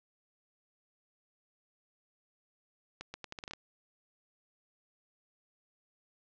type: accelerating click train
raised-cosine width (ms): 0.2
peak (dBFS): -24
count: 9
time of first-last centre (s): 3.01-3.535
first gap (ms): 130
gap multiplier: 0.79
effects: low-pass 6000 Hz 12 dB/octave